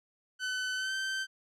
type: tone with pitch glide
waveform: sawtooth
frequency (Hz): 1511 to 1550.8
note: F#6 to G6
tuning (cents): +36 to -19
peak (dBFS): -28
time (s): 0.39-1.27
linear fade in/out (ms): 50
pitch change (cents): +45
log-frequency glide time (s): 0.75-0.94
effects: low-pass 7000 Hz 12 dB/octave